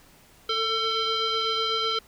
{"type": "tone with frequency modulation", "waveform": "sine", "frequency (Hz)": 2241, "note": "C#7", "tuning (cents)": 18, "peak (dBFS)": -23, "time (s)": [0.49, 1.99], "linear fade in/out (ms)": 5, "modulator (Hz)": 898, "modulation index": 2.1, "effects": ["pink hiss -55 dBFS RMS until 2.07 s"]}